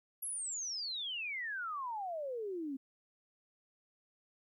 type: exponential sweep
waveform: sine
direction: down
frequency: 11520 to 260 Hz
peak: -37 dBFS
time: 0.22-2.77 s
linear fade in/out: 10 ms
effects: 13-bit